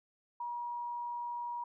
sine tone, 957 Hz, A#5, 45 cents sharp, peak -36 dBFS, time 0.4-1.64 s, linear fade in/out 5 ms, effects none

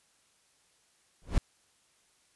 brown noise with exponential growth, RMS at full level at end -21 dBFS, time 1.22-1.38 s, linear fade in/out 2 ms, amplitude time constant 33 ms, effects white hiss -68 dBFS RMS until 2.35 s + resampled to 24000 Hz

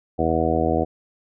harmonic tone, 81.1 Hz, E2, 28 cents flat, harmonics 1 / 2 / 3 / 4 / 5 / 6 / 7 / 8 / 9, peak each -27 / -29 / -27 / -25 / -28 / -25 / -30 / -27 / -25 dBFS, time 0.18-0.85 s, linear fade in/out 20 ms, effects none

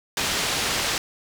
white low-pass noise, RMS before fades -25 dBFS, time 0.17-0.98 s, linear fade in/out 2 ms, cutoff 5500 Hz, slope 12 dB/octave, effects none

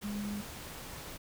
sine tone in noise, 205.7 Hz, G#3, 16 cents flat, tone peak -35 dBFS, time 0.03-0.42 s, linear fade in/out 20 ms, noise pink, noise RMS -45 dBFS, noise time 0.01-1.18 s, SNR +7 dB, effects none

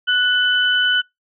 sine tone pair together, 1480 / 3010 Hz, F#6 / F#7, 0 / +29 cents, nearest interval octave, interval 1229 cents, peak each -16 / -17 dBFS, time 0.07-1.02 s, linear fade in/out 20 ms, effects noise-tail reverb RT60 0.2 s tail -26 dB re dry

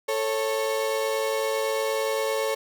35% pulse tone pair together, 441.9 / 550 Hz, A4 / C#5, +7 / -14 cents, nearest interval major third, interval 379 cents, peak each -25 dBFS, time 0.08-2.55 s, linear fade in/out 10 ms, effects none

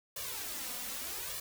white noise with flanger, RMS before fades -40 dBFS, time 0.16-1.4 s, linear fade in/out 5 ms, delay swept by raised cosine 1.7 to 4.1 ms, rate 0.82 Hz, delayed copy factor +0.95, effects none

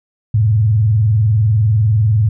sine tone with vibrato, 107.8 Hz, A2, 35 cents flat, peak -9 dBFS, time 0.34-2.29 s, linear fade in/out 5 ms, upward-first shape sine, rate 20 Hz, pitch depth 210 cents each way, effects none

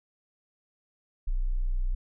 sine tone, 30.87 Hz, B0, in tune, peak -24 dBFS, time 1.27-1.95 s, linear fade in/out 10 ms, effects none

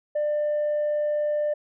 sine tone, 596 Hz, D5, 25 cents sharp, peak -20 dBFS, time 0.15-1.54 s, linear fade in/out 10 ms, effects tanh soft clip ceiling -20 dBFS

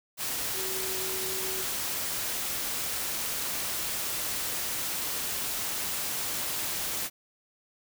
sine tone in noise, 378 Hz, F#4, 37 cents sharp, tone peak -38 dBFS, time 0.53-1.65 s, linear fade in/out 50 ms, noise white, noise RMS -32 dBFS, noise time 0.17-7.1 s, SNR -9 dB, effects none

